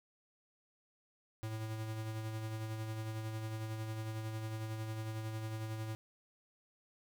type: tone with tremolo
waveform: square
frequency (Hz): 110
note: A2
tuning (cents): 0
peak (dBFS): -38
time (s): 1.43-5.95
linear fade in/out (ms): 0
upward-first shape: sine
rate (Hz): 11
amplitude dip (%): 35
effects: 11-bit